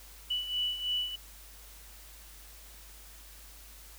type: beating tone pair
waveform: sine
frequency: 2960 / 2963.1 Hz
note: F#7 / F#7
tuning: 0 / +2 cents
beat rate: 3.1 Hz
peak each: -37 / -31 dBFS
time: 0.3-1.16 s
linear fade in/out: 10 ms
effects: added 51 Hz sine -52 dBFS peak until 3.98 s + white hiss -53 dBFS RMS until 3.98 s